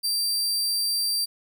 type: tone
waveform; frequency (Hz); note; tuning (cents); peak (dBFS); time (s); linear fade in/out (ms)
sawtooth; 4699; D8; 0; -20; 0.03-1.26; 20
effects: none